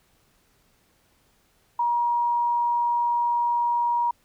sine tone, 952 Hz, A#5, 36 cents sharp, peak -20 dBFS, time 1.79-4.11 s, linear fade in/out 5 ms, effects pink hiss -64 dBFS RMS until 4.24 s

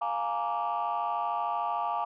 sine chord, Bb dominant seventh, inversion second, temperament just, 699.2 / 839.1 / 932.3 / 1165.4 Hz, F5 / Ab5 / Bb5 / D6, +2 / +18 / 0 / -14 cents, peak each -32 dBFS, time 0.01-2.05 s, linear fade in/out 10 ms, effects tanh soft clip ceiling -22 dBFS

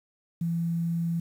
sine tone with quantisation, 168.2 Hz, E3, 35 cents sharp, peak -25 dBFS, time 0.41-1.2 s, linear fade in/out 5 ms, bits 9, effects none

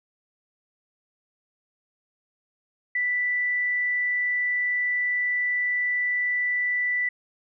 sine tone, 1975.5 Hz, B6, in tune, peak -22 dBFS, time 2.95-7.09 s, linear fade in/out 5 ms, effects none

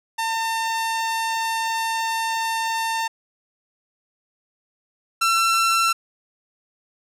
sawtooth tone pair in turn, 903 / 1347.1 Hz, A5 / E6, +45 / +37 cents, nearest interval perfect fifth, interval 692 cents, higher second, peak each -18 / -13 dBFS, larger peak second, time 0.18-3.08 / 5.21-5.93 s, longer first, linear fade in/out 10 ms, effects low-pass 12000 Hz 12 dB/octave

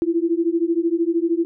sine beating tone pair, 329.6 / 342.6 Hz, E4 / F4, 0 / -33 cents, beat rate 13 Hz, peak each -20 dBFS, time 0.02-1.45 s, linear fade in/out 0 ms, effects none

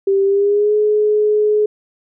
sine tone with pitch glide, 392 to 422.6 Hz, G4 to G#4, 0 to +30 cents, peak -11 dBFS, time 0.07-1.66 s, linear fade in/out 5 ms, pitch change +130 cents, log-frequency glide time 0.24-0.74 s, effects none

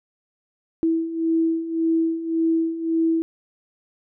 sine beating tone pair, 325.8 / 327.6 Hz, E4 / E4, -20 / -11 cents, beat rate 1.8 Hz, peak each -25 / -20 dBFS, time 0.83-3.22 s, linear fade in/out 0 ms, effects none

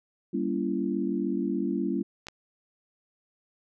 sine chord, G diminished seventh, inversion none, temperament just, 196 / 235.2 / 282.2 / 338.7 Hz, G3 / Bb3 / Db4 / Fb4, 0 / +16 / +31 / +47 cents, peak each -31 / -32 / -31 / -31 dBFS, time 0.33-2.03 s, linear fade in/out 10 ms
clicks, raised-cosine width 0.2 ms, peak -23 dBFS, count 2, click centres 2.269 / 2.285 s
effects none

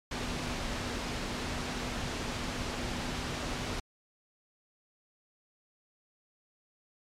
sine tone in noise, 245.7 Hz, B3, 9 cents flat, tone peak -43 dBFS, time 0.11-3.8 s, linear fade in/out 5 ms, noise pink, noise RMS -35 dBFS, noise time 0.11-3.8 s, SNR -11 dB, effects low-pass 6000 Hz 12 dB/octave + MP3 96 kbps

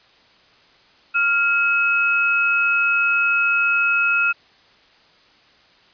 sine tone pair together, 1396.9 / 2565 Hz, F6 / E7, 0 / -48 cents, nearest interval major seventh, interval 1052 cents, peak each -18 dBFS, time 1.14-4.33 s, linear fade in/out 20 ms, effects white hiss -53 dBFS RMS until 5.93 s + resampled to 11025 Hz

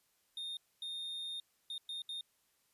triangle tone bursts at uneven times, 3665 Hz, A#7, 30 cents flat, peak -38 dBFS, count 5, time 0.37-0.57 / 0.82-1.4 / 1.7-1.78 / 1.89-2.02 / 2.09-2.21 s, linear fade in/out 2 ms, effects white hiss -75 dBFS RMS until 2.73 s + resampled to 32000 Hz

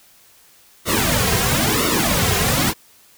pink noise with flanger, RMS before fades -18 dBFS, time 0.85-2.74 s, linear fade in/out 50 ms, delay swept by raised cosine 1.2 to 3.5 ms, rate 1 Hz, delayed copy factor -0.95, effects white hiss -51 dBFS RMS until 3.17 s

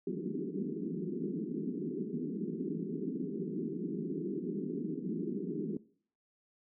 pink band-pass noise, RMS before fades -37 dBFS, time 0.07-5.77 s, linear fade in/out 2 ms, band 160 to 420 Hz, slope 96 dB/octave, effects noise-tail reverb RT60 0.5 s tail -19 dB re dry

